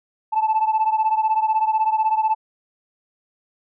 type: beating tone pair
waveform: sine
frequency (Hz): 870 / 886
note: A5 / A5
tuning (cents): -20 / +12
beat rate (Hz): 16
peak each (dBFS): -17 / -20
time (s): 0.32-2.35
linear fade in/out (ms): 20
effects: tanh soft clip ceiling -12 dBFS